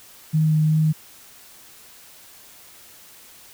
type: tone with vibrato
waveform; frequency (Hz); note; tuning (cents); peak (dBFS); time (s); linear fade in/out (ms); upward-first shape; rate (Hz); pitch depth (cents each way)
sine; 155.56; D#3; 0; -15; 0.33-0.93; 20; sine; 2.7; 11
effects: white hiss -47 dBFS RMS until 3.53 s